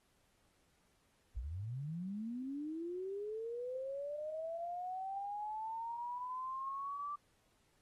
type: linear sweep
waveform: sine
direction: up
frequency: 51.91 to 1174.7 Hz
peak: -39 dBFS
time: 1.36-7.16 s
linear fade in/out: 10 ms
effects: pink hiss -75 dBFS RMS until 7.81 s + AAC 32 kbps